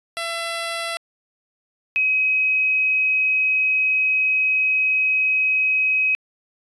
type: tone pair in turn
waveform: 10% pulse / sine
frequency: 672 / 2537 Hz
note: E5 / D#7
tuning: +33 / +33 cents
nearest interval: octave + major seventh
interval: 2300 cents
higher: second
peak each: -16 dBFS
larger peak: neither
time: 0.17-0.97 / 1.96-6.15 s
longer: second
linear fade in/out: 0 ms
effects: resampled to 24000 Hz